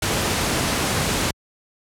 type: noise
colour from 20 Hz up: pink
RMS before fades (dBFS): -21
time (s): 0.02-1.31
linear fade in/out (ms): 5
effects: high-pass 60 Hz 12 dB/octave + low-pass 11000 Hz 12 dB/octave